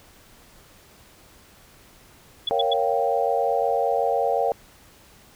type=tone bursts; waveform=sine; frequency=3418 Hz; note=G#7; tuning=49 cents sharp; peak=-21 dBFS; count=3; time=2.47-2.736 s; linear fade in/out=5 ms; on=22 ms; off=100 ms
type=chord; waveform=sine; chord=G half-diminished seventh; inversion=first; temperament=equal; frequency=466.2 / 554.4 / 698.5 / 784 Hz; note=Bb4 / Db5 / F5 / G5; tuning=0 / 0 / 0 / 0 cents; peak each=-25 dBFS; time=2.51-4.52 s; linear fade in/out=0 ms
effects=pink hiss -52 dBFS RMS until 5.35 s